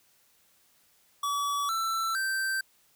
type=tone with pitch steps; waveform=square; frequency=1142 / 1334.7 / 1560 Hz; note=D6 / E6 / G6; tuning=-49 / +21 / -9 cents; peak=-28 dBFS; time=1.23-2.61 s; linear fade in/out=5 ms; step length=460 ms; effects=white hiss -65 dBFS RMS until 2.95 s